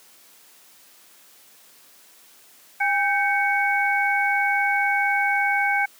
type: tone cluster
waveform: sine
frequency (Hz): 806 / 1554 / 2229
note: G5 / G6 / C#7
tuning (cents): +48 / -16 / +9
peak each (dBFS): -23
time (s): 2.8-5.86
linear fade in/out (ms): 10
effects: white hiss -52 dBFS RMS until 5.99 s + high-pass 200 Hz 12 dB/octave